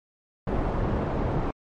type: low-pass noise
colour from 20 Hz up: pink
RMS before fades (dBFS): -26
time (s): 0.47-1.51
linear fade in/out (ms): 5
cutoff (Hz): 850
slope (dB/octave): 12
effects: MP3 48 kbps